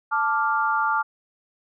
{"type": "chord", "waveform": "sine", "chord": "D minor", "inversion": "second", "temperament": "equal", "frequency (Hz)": [880, 1174.7, 1396.9], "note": ["A5", "D6", "F6"], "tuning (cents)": [0, 0, 0], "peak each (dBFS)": -24, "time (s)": [0.11, 1.03], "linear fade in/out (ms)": 20, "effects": []}